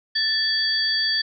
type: tone cluster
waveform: sine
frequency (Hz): 1766 / 3363 / 4615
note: A6 / G#7 / D8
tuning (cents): +6 / +21 / -31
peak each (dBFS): -25 / -28 / -21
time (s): 0.15-1.22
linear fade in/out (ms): 10
effects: none